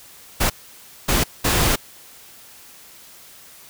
pink noise bursts at uneven times, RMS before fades -18 dBFS, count 3, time 0.4-0.5 / 1.08-1.24 / 1.44-1.76 s, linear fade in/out 10 ms, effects white hiss -45 dBFS RMS until 3.69 s

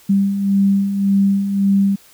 sine beating tone pair, 196 / 197.8 Hz, G3 / G3, 0 / +16 cents, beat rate 1.8 Hz, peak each -21 / -13 dBFS, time 0.09-1.96 s, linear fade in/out 10 ms, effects white hiss -48 dBFS RMS until 2.13 s

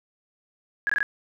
sine tone bursts, 1665 Hz, G#6, 4 cents sharp, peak -20 dBFS, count 4, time 0.87-1.029 s, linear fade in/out 0 ms, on 24 ms, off 21 ms, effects none

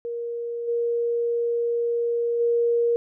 sine tone with level steps, 470.8 Hz, A#4, 17 cents sharp, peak -27 / -21 / -18 dBFS, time 0.05-2.96 s, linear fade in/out 0 ms, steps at 0.67 / 2.39 s, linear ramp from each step 20 ms, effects none

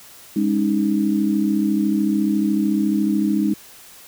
sine chord, Ab suspended fourth, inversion none, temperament equal with one note detuned, 204.9 / 277.2 / 311.1 Hz, Ab3 / Db4 / Eb4, -23 / 0 / 0 cents, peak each -19 / -24 / -20 dBFS, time 0.36-3.54 s, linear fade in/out 5 ms, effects white hiss -44 dBFS RMS until 4.07 s

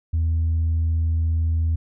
sine tone, 81.4 Hz, E2, 21 cents flat, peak -16 dBFS, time 0.13-1.76 s, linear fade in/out 10 ms, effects tanh soft clip ceiling -16 dBFS

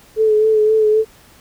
sine tone with vibrato, 432.7 Hz, A4, 29 cents flat, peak -10 dBFS, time 0.16-1.05 s, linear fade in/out 50 ms, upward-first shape sine, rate 3.8 Hz, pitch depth 29 cents each way, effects pink hiss -47 dBFS RMS until 1.4 s

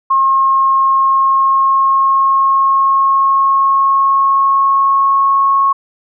sine tone with pitch glide, 1076 to 1096.1 Hz, C6 to C#6, +48 to -20 cents, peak -8 dBFS, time 0.1-5.73 s, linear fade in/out 10 ms, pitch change +32 cents, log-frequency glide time 0.85-5.35 s, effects none

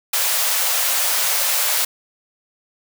white high-pass noise, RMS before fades -19 dBFS, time 0.13-1.85 s, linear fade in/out 5 ms, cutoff 500 Hz, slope 48 dB/octave, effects none

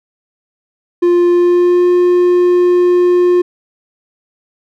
triangle tone with pitch glide, 350.2 to 355.9 Hz, F4 to F4, +5 to +33 cents, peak -5 dBFS, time 1.02-3.42 s, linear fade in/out 10 ms, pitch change +28 cents, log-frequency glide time 1.29-1.88 s, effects none

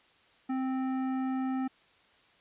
triangle tone with hard clipping, 261.6 Hz, C4, in tune, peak -31 dBFS, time 0.49-1.68 s, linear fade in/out 10 ms, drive 16 dB, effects white hiss -63 dBFS RMS until 2.4 s + resampled to 8000 Hz

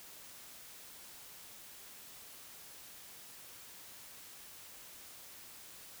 silence, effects white hiss -53 dBFS RMS until 6 s

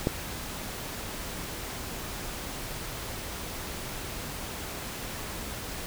click, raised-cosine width 2 ms, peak -10 dBFS, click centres 0.071 s, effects pink hiss -37 dBFS RMS until 5.86 s

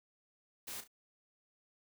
white noise with echo, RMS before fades -44 dBFS, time 0.67-0.81 s, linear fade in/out 10 ms, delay 34 ms, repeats 2, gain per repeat -10 dB, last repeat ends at 0.878 s, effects none

